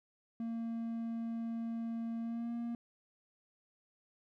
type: tone with pitch glide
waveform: triangle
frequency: 229.4 to 235 Hz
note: A#3 to A#3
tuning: -28 to +14 cents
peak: -34 dBFS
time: 0.4-2.75 s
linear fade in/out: 2 ms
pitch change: +42 cents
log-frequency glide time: 2.21-2.52 s
effects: none